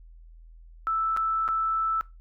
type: tone with dropouts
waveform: sine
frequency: 1318.5 Hz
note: E6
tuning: in tune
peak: -23 dBFS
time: 0.87-2.01 s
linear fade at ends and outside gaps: 0 ms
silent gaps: 1.165-1.172 / 1.479-1.487 s
effects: noise-tail reverb RT60 0.2 s tail -19 dB re dry + added 41 Hz sine -46 dBFS peak until 2.2 s